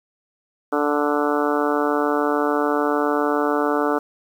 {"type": "harmonic tone", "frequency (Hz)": 146.83, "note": "D3", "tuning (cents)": 0, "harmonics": [2, 3, 4, 5, 6, 7, 8, 9, 10], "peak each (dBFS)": [-23, -23, -26, -28, -28, -32, -28, -28, -31], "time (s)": [0.72, 3.99], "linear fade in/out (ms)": 10, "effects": ["8-bit"]}